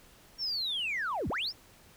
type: linear two-way sweep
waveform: sine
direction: down then up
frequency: 5588 to 39.58 to 5588 Hz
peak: -29 dBFS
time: 0.38-1.53 s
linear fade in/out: 50 ms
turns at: 1.29 s
effects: tanh soft clip ceiling -27 dBFS + pink hiss -58 dBFS RMS until 1.96 s